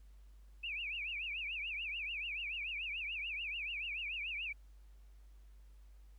sine tone with vibrato, 2540 Hz, D#7, 35 cents sharp, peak -38 dBFS, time 0.63-4.53 s, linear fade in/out 10 ms, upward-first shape triangle, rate 6.9 Hz, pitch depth 230 cents each way, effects added 50 Hz sine -55 dBFS peak until 6.18 s + pink hiss -75 dBFS RMS until 6.18 s

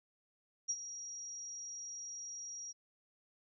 sine tone with ADSR envelope, 5690 Hz, F8, 31 cents sharp, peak -31 dBFS, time 0.68-2.73 s, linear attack 20 ms, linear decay 50 ms, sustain -12 dB, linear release 25 ms, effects none

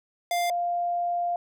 square / sine tone pair in turn, 698.5 / 698.5 Hz, F5 / F5, 0 / 0 cents, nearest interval unison, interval 0 cents, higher neither, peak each -24 dBFS, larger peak neither, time 0.31-0.5 / 0.5-1.36 s, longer second, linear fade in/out 2 ms, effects none

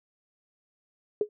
sine tone with exponential decay, 419.1 Hz, G#4, 16 cents sharp, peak -18 dBFS, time 1.21-1.29 s, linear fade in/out 2 ms, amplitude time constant 16 ms, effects none

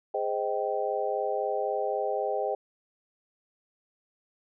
sine chord, Ab major seventh, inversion none, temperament just, 415.3 / 519.1 / 623 / 778.7 Hz, Ab4 / C5 / Eb5 / G5, 0 / -14 / +2 / -12 cents, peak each -32 dBFS, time 0.14-2.55 s, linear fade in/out 5 ms, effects none

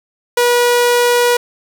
sawtooth tone, 483.9 Hz, B4, 35 cents flat, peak -6 dBFS, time 0.37-1.37 s, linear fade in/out 5 ms, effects none

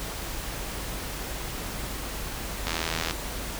click train, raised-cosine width 0.2 ms, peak -10 dBFS, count 37, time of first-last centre 2.67-3.11 s, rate 81.9 Hz, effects added 50 Hz sine -38 dBFS peak until 3.59 s + pink hiss -35 dBFS RMS until 3.59 s

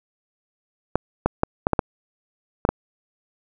clicks, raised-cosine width 1 ms, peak -3 dBFS, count 8, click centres 0.956 / 1.26 / 1.434 / 1.669 / 1.733 / 1.792 / 2.651 / 2.69 s, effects none

